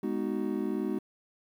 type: chord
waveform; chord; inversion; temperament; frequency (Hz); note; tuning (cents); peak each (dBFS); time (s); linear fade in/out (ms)
triangle; G# minor seventh; none; just; 207.7 / 249.2 / 311.5 / 373.8; G#3 / B3 / D#4 / F#4; 0 / +16 / +2 / +18; -32 / -33 / -32 / -33; 0.03-0.99; 5
effects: 10-bit